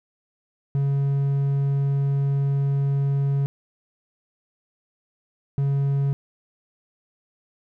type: tone bursts at uneven times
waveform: triangle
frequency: 139.2 Hz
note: C#3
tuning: 8 cents sharp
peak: -17 dBFS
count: 2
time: 0.75-3.46 / 5.58-6.13 s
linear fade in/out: 0 ms
effects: none